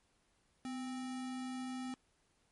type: tone with sample-and-hold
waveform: sine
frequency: 253.8 Hz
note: B3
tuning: 47 cents sharp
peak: -39 dBFS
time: 0.65-1.94 s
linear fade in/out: 0 ms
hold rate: 1050 Hz
effects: pink hiss -75 dBFS RMS until 2.51 s + MP3 48 kbps